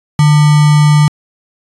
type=tone with sample-and-hold; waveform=sine; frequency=150 Hz; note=D3; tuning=37 cents sharp; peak=-4 dBFS; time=0.19-1.08 s; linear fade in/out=2 ms; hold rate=1050 Hz; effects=resampled to 24000 Hz